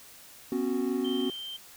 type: chord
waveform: triangle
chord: B suspended second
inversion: none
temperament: equal with one note detuned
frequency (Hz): 246.9 / 272.1 / 370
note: B3 / C#4 / F#4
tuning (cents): 0 / -32 / 0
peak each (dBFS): -29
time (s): 0.52-1.3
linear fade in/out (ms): 2
type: tone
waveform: sine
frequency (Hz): 3136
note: G7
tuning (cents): 0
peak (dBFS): -36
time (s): 1.04-1.57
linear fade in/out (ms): 10
effects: white hiss -51 dBFS RMS until 1.76 s